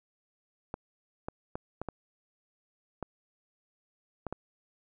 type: clicks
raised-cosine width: 1 ms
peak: -21 dBFS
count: 8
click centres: 0.741 / 1.285 / 1.555 / 1.816 / 1.887 / 3.027 / 4.267 / 4.326 s
effects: none